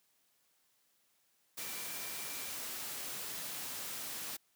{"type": "tone in noise", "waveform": "sine", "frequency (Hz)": 2349, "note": "D7", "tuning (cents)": 0, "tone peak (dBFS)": -52, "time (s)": [1.6, 2.5], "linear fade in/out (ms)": 10, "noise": "white", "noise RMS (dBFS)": -42, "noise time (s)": [1.57, 4.37], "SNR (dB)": -13, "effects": ["white hiss -74 dBFS RMS until 4.55 s", "high-pass 100 Hz 12 dB/octave"]}